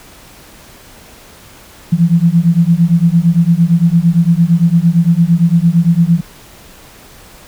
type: beating tone pair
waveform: sine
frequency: 164.81 / 173.61 Hz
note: E3 / F3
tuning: 0 / -10 cents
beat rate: 8.8 Hz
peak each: -10 dBFS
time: 1.92-6.21 s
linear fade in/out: 10 ms
effects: pink hiss -39 dBFS RMS until 7.47 s